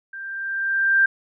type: tone with level ramp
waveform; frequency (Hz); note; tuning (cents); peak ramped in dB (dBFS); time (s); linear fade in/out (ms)
sine; 1581; G6; +14; -32 to -12; 0.13-1.06; 5
effects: none